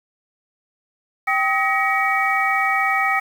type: tone cluster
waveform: sine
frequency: 779 / 1267 / 1900 / 2264 Hz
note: G5 / D#6 / A#6 / C#7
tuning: -11 / +31 / +33 / +36 cents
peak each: -22 dBFS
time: 1.27-3.2 s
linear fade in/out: 10 ms
effects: 7-bit